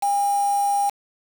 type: tone with quantisation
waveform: sine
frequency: 807 Hz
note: G#5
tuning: 50 cents flat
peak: -18 dBFS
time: 0.02-0.9 s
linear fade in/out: 10 ms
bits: 5
effects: none